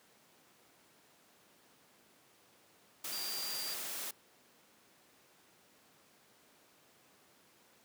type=tone in noise; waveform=sine; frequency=4746 Hz; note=D8; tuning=17 cents sharp; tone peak=-40 dBFS; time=3.12-3.74 s; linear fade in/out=5 ms; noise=white; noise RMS=-41 dBFS; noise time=3.04-4.11 s; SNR=-2 dB; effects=pink hiss -65 dBFS RMS until 7.84 s + high-pass 200 Hz 12 dB/octave